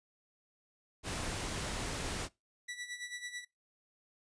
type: noise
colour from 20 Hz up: pink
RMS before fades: -38 dBFS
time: 1.03-2.29 s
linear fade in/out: 50 ms
type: tone with tremolo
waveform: sawtooth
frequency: 1957 Hz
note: B6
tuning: 16 cents flat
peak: -35 dBFS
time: 2.68-3.45 s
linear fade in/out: 10 ms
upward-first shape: sine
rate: 9.1 Hz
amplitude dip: 70%
effects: noise-tail reverb RT60 0.2 s tail -21 dB re dry + resampled to 22050 Hz